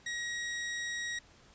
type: tone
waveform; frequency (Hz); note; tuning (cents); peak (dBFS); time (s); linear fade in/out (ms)
sawtooth; 1897; A#6; +30; -31; 0.06-1.19; 5
effects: pink hiss -60 dBFS RMS until 1.54 s + resampled to 16000 Hz